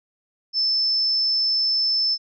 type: tone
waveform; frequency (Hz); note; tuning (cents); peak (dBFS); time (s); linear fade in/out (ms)
sine; 5274; E8; 0; -18; 0.53-2.18; 50
effects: none